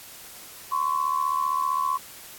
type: tone pair together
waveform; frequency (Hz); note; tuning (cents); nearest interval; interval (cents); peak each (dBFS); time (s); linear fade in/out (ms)
sine; 1036 / 1111.4; C6 / C#6; -17 / +4; minor second; 121; -25; 0.71-1.98; 20
effects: white hiss -44 dBFS RMS until 2.38 s + AAC 64 kbps

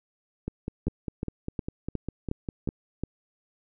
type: two click trains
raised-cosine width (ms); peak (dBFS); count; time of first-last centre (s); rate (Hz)
3; -16 / -18; 7 / 12; 0.87-3.036 / 0.48-2.689; 2.77 / 4.98
effects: none

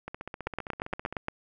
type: two click trains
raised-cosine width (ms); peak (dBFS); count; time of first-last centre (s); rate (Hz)
0.5; -22 / -15; 17 / 8; 0.08-1.126 / 0.47-1.284; 15.3 / 8.6
effects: none

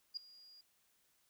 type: tone with ADSR envelope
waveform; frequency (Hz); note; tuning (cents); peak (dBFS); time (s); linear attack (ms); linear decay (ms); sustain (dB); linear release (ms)
sine; 4841; D#8; -48; -36; 0.14-0.61; 29; 5; -21; 3
effects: white hiss -75 dBFS RMS until 1.29 s

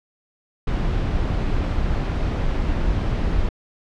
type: noise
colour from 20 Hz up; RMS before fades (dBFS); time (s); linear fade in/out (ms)
brown; -21; 0.67-3.49; 5
effects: low-pass 4000 Hz 12 dB/octave

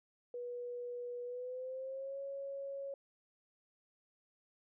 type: tone with pitch glide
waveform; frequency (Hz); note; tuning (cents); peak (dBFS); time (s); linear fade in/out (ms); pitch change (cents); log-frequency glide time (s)
sine; 486.5 to 552.4; B4 to C#5; -26 to -6; -40; 0.34-2.94; 2; +220; 1.24-2.19
effects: none

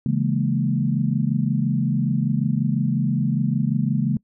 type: chord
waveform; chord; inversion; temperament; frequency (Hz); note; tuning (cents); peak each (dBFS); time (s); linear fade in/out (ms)
sine; A# half-diminished seventh; first; equal; 138.59 / 164.81 / 207.7 / 233.1; C#3 / E3 / G#3 / A#3; 0 / 0 / 0 / 0; -22 / -25 / -24 / -25; 0.06-4.17; 2
effects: noise-tail reverb RT60 0.1 s tail -24 dB re dry

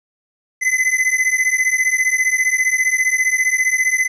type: beating tone pair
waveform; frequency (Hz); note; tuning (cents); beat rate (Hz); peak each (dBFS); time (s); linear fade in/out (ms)
square; 2023 / 2038; B6 / C7; +41 / -46; 15; -18; 0.61-4.08; 20
effects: resampled to 22050 Hz + 9-bit

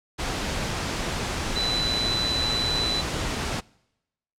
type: tone in noise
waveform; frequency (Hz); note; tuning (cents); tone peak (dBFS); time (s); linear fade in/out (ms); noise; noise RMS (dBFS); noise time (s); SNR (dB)
sine; 3992; B7; +18; -24; 1.55-3.02; 20; pink; -28; 0.18-3.61; +1
effects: noise-tail reverb RT60 0.9 s tail -25 dB re dry + low-pass 7000 Hz 12 dB/octave

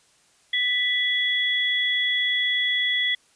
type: tone pair together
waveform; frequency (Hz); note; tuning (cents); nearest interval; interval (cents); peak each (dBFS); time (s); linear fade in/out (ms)
sine; 1975.5 / 3368; B6 / G#7; 0 / +24; major sixth; 924; -23; 0.53-3.15; 5
effects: white hiss -60 dBFS RMS until 3.35 s + resampled to 22050 Hz

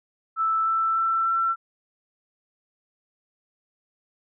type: tone with pitch steps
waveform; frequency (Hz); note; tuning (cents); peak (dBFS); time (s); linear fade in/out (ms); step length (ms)
sine; 1318.5 / 1327.7 / 1336.9 / 1346.2; E6 / E6 / E6 / E6; 0 / +12 / +24 / +36; -20; 0.36-1.56; 50; 300
effects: none

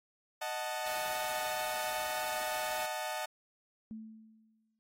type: chord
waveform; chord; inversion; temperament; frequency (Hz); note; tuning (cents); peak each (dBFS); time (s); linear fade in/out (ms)
sawtooth; D# diminished; none; equal with one note detuned; 620.1 / 740 / 880; D#5 / F#5 / A5; -6 / 0 / 0; -36; 0.41-3.26; 10
type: noise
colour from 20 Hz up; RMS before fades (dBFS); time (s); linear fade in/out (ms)
white; -45; 0.86-2.86; 0
type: tone with exponential decay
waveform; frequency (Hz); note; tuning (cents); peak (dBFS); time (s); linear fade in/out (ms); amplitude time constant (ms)
sine; 220; A3; 0; -39; 3.91-4.79; 0; 190
effects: AAC 48 kbps

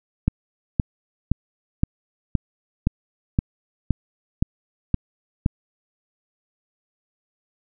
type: click train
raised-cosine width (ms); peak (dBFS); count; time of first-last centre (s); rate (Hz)
5; -5; 11; 0.28-5.461; 1.93
effects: none

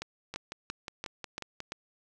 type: two click trains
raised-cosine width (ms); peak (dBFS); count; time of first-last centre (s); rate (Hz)
0.2; -21 / -19; 8 / 6; 0.34-1.604 / 0.02-1.721; 5.54 / 2.94
effects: none

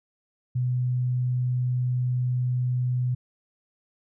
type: tone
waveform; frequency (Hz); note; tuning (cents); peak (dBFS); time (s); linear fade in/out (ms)
sine; 125.1; B2; +23; -22; 0.55-3.15; 10
effects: none

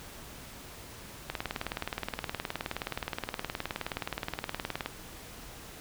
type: click train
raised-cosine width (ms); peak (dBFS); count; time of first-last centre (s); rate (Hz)
0.3; -16; 69; 1.3-4.86; 19.1
effects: pink hiss -47 dBFS RMS until 5.8 s

